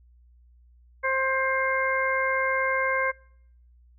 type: harmonic tone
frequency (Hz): 529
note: C5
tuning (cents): +19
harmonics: 1 / 2 / 3 / 4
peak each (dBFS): -28 / -28 / -28 / -28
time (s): 1.03-3.12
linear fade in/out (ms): 20
effects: noise-tail reverb RT60 0.7 s tail -26 dB re dry + added 60 Hz sine -53 dBFS peak until 3.98 s